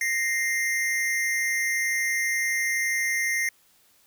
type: tone pair together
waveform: square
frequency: 1861.1 / 2093 Hz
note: A#6 / C7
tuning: -3 / 0 cents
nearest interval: major second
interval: 203 cents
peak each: -28 / -26 dBFS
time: 0.01-3.49 s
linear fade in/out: 2 ms
effects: white hiss -61 dBFS RMS until 4.06 s